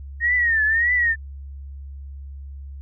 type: tone with vibrato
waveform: sine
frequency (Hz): 1848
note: A#6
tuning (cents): -16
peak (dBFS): -16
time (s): 0.2-1.16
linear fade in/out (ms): 50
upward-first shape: triangle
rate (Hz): 1.7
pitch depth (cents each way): 140
effects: added 69 Hz sine -33 dBFS peak until 2.81 s

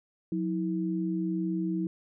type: tone pair together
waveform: sine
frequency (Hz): 181.3 / 323.3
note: F#3 / E4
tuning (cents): -35 / -34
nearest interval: minor seventh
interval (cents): 1001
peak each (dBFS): -30 / -30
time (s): 0.32-1.87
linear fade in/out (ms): 2
effects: none

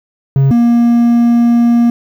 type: tone pair in turn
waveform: triangle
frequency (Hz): 136.6 / 236.3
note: C#3 / A#3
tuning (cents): -25 / +24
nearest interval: major sixth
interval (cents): 949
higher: second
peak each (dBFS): -4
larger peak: neither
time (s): 0.36-0.51 / 0.51-1.9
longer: second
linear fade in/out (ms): 2
effects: 7-bit

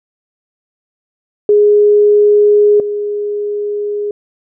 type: tone pair in turn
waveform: sine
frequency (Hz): 415.3 / 413.6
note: G#4 / G#4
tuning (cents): 0 / -7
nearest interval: unison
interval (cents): 7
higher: first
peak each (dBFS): -5 / -15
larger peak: first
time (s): 1.49-2.8 / 2.8-4.11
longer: neither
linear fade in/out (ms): 2
effects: none

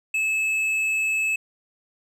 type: tone with tanh clipping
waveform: sine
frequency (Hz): 2600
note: E7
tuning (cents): -24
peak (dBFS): -22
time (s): 0.14-1.36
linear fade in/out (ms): 5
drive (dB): 7
effects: none

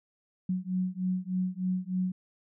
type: beating tone pair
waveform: sine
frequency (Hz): 182.6 / 185.9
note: F#3 / F#3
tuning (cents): -23 / +8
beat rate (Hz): 3.3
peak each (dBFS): -31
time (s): 0.49-2.12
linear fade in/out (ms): 5
effects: none

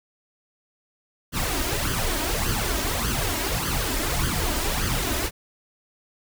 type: noise with flanger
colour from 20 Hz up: pink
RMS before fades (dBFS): -25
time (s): 1.32-5.31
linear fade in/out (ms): 50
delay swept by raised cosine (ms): 0.63 to 3.23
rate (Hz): 1.7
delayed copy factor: +0.65
effects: none

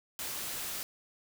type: noise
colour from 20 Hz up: white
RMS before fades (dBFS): -38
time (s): 0.19-0.83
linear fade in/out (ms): 0
effects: none

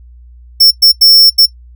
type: tone bursts at uneven times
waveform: 45% pulse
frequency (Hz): 5400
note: E8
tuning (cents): +41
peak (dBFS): -3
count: 4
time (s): 0.6-0.71 / 0.82-0.92 / 1.01-1.3 / 1.38-1.46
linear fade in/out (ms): 10
effects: noise-tail reverb RT60 0.1 s tail -19 dB re dry + added 60 Hz sine -34 dBFS peak until 1.75 s

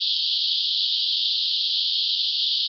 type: band-pass noise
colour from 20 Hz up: pink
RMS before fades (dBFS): -23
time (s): 0-2.68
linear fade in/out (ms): 20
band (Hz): 3100 to 4800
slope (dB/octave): 96
effects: MP3 96 kbps

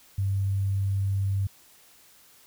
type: tone with sample-and-hold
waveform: sine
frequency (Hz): 98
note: G2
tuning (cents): 0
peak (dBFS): -23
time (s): 0.18-1.47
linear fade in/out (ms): 5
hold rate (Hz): 11025
effects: white hiss -56 dBFS RMS until 2.46 s

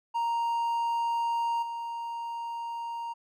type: tone with level steps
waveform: triangle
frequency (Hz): 932.3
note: A#5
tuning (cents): 0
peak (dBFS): -24 / -31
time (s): 0.14-3.14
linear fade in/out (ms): 20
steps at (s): 1.62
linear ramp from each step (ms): 10
effects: none

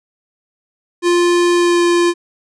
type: tone with pitch glide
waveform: square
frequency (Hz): 349.2 to 346.6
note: F4 to F4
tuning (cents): 0 to -13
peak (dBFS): -11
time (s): 1.02-2.14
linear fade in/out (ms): 50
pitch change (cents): -13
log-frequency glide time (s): 1.55-1.82
effects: resampled to 22050 Hz

